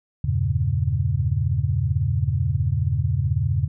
sine chord, E diminished seventh, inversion none, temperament equal, 82.41 / 98 / 116.54 / 138.59 Hz, E2 / G2 / Bb2 / Db3, 0 / 0 / 0 / 0 cents, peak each -25 / -24 / -25 / -24 dBFS, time 0.24-3.68 s, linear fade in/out 5 ms, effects none

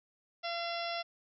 harmonic tone with a mistuned harmonic, 683 Hz, F5, 39 cents flat, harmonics 1 / 2 / 3 / 4 / 5 / 6 / 7 / 8, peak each -37 / -43 / -44 / -44 / -44 / -48 / -48 / -46 dBFS, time 0.43-1.03 s, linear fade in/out 20 ms, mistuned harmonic 8, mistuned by -32 cents, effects none

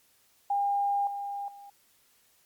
sine tone with level steps, 805 Hz, G5, 46 cents sharp, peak -24 / -32 / -45 dBFS, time 0.5-1.7 s, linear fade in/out 5 ms, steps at 1.07 / 1.48 s, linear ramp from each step 2 ms, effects white hiss -65 dBFS RMS until 2.45 s + MP3 96 kbps

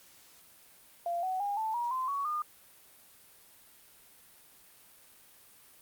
sine tone with pitch steps, 690 / 748.1 / 811.1 / 879.4 / 953.5 / 1033.8 / 1120.9 / 1215.3 Hz, F5 / F#5 / G#5 / A5 / A#5 / C6 / C#6 / D#6, -21 / +19 / -41 / -1 / +39 / -21 / +19 / -41 cents, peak -30 dBFS, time 1.06-2.42 s, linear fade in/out 2 ms, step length 170 ms, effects white hiss -58 dBFS RMS until 5.81 s + Opus 48 kbps

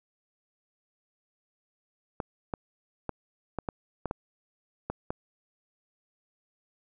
clicks, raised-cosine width 1 ms, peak -17 dBFS, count 9, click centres 2.202 / 2.538 / 3.093 / 3.587 / 3.688 / 4.057 / 4.111 / 4.9 / 5.105 s, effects none

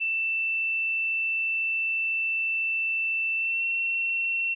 sine tone with pitch glide, 2666 to 2713 Hz, E7 to E7, +19 to +49 cents, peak -24 dBFS, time 0-4.55 s, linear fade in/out 20 ms, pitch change +30 cents, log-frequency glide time 3.37-3.64 s, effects none

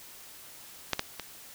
clicks, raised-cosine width 0.2 ms, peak -8 / -10 / -18 dBFS, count 3, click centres 0.933 / 0.994 / 1.197 s, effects white hiss -49 dBFS RMS until 1.54 s

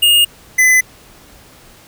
square tone pair in turn, 2843 / 2017 Hz, F7 / B6, +30 / +36 cents, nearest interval tritone, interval 594 cents, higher first, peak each -8 / -8 dBFS, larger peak neither, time 0.02-0.25 / 0.58-0.81 s, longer neither, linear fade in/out 10 ms, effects pink hiss -43 dBFS RMS until 1.87 s

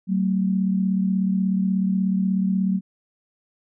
sine tone pair together, 189.19 / 225.7 Hz, F#3 / A3, +39 / +44 cents, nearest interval minor third, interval 305 cents, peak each -19 / -26 dBFS, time 0.07-2.81 s, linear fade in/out 50 ms, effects none

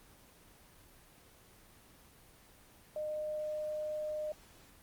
sine tone, 610 Hz, D#5, 34 cents flat, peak -35 dBFS, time 2.96-4.32 s, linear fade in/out 2 ms, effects pink hiss -60 dBFS RMS until 4.82 s + Opus 24 kbps

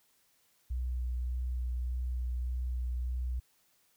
sine tone with vibrato, 61.74 Hz, B1, in tune, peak -31 dBFS, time 0.7-3.4 s, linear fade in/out 10 ms, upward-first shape sine, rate 1.7 Hz, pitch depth 15 cents each way, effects white hiss -70 dBFS RMS until 3.96 s

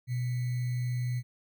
sine tone with sample-and-hold, 123.5 Hz, B2, in tune, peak -28 dBFS, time 0.07-1.23 s, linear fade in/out 50 ms, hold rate 2100 Hz, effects none

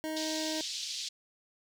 25% pulse tone, 313.6 Hz, D#4, 14 cents sharp, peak -30 dBFS, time 0.04-0.61 s, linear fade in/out 0 ms
white band-pass noise, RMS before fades -38 dBFS, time 0.16-1.09 s, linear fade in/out 10 ms, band 3300 to 5600 Hz, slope 24 dB/octave
effects none

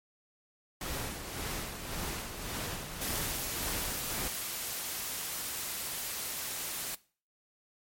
pink noise with tremolo, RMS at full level -36 dBFS, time 0.81-4.28 s, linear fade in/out 2 ms, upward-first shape sine, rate 1.8 Hz, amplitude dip 50%
white noise, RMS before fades -37 dBFS, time 3.01-6.95 s, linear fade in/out 5 ms
effects noise-tail reverb RT60 0.4 s tail -20 dB re dry + MP3 64 kbps

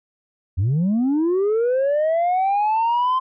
sine linear sweep, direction up, 82.8 to 1046.5 Hz, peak -14 dBFS, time 0.57-3.2 s, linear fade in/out 20 ms, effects tanh soft clip ceiling -15 dBFS

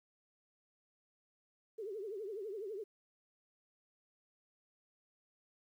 sine tone with vibrato, 413.4 Hz, G#4, 8 cents flat, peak -40 dBFS, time 1.78-2.84 s, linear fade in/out 10 ms, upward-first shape triangle, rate 12 Hz, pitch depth 200 cents each way, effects 12-bit

